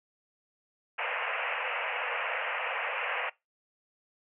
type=band-pass noise; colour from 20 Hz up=white; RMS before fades=-33 dBFS; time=0.98-3.3 s; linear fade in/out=10 ms; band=470 to 2800 Hz; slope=96 dB/octave; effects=noise-tail reverb RT60 0.2 s tail -21 dB re dry